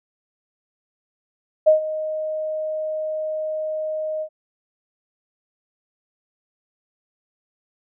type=tone with ADSR envelope; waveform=sine; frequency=622.3 Hz; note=D#5; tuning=in tune; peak=-8 dBFS; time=1.66-4.29 s; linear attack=18 ms; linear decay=120 ms; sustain=-15 dB; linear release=74 ms; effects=none